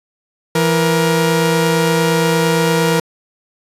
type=tone pair together; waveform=sawtooth; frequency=167.16 / 472.8 Hz; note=E3 / A#4; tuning=+24 / +24 cents; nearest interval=octave + tritone; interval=1800 cents; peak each=-11 dBFS; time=0.55-3 s; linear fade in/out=5 ms; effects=resampled to 32000 Hz